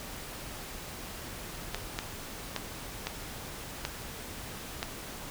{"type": "clicks", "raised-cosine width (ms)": 0.2, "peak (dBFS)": -14, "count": 6, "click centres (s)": [1.746, 1.989, 2.563, 3.07, 3.851, 4.829], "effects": ["pink hiss -42 dBFS RMS until 5.3 s"]}